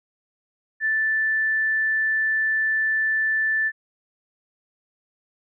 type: tone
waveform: sine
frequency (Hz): 1760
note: A6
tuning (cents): 0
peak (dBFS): -19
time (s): 0.8-3.72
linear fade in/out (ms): 50
effects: none